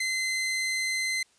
sawtooth tone, 2061 Hz, C7, 27 cents flat, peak -23 dBFS, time 0-1.23 s, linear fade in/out 5 ms, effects white hiss -64 dBFS RMS until 1.38 s + resampled to 22050 Hz

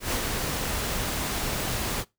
pink noise with ADSR envelope, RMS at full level -26 dBFS, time 0-2.05 s, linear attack 120 ms, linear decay 85 ms, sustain -3 dB, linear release 57 ms, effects noise-tail reverb RT60 0.2 s tail -21 dB re dry

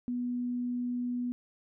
sine tone, 245.1 Hz, B3, 13 cents flat, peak -30 dBFS, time 0.08-1.32 s, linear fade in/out 0 ms, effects none

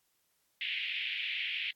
white band-pass noise, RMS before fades -36 dBFS, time 0.61-1.71 s, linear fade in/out 2 ms, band 2100 to 3200 Hz, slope 48 dB/octave, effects white hiss -75 dBFS RMS until 1.75 s + AAC 64 kbps

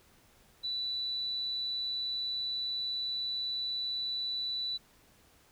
sine tone, 3966 Hz, B7, 7 cents sharp, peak -32 dBFS, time 0.63-4.78 s, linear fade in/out 20 ms, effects pink hiss -63 dBFS RMS until 5.51 s

